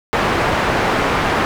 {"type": "low-pass noise", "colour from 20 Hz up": "white", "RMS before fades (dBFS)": -17, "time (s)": [0.13, 1.45], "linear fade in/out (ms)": 0, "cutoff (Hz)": 1400, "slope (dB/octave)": 12, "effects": []}